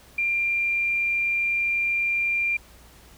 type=tone; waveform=sine; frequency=2384 Hz; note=D7; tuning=25 cents sharp; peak=-21 dBFS; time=0.18-2.57 s; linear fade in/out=5 ms; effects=added 60 Hz sine -53 dBFS peak until 3.17 s + pink hiss -52 dBFS RMS until 3.17 s